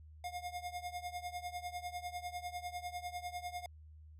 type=tone with tremolo; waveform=square; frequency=713 Hz; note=F5; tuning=36 cents sharp; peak=-38 dBFS; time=0.24-3.66 s; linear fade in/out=2 ms; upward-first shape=triangle; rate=10 Hz; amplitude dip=90%; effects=added 77 Hz sine -53 dBFS peak until 4.19 s + resampled to 32000 Hz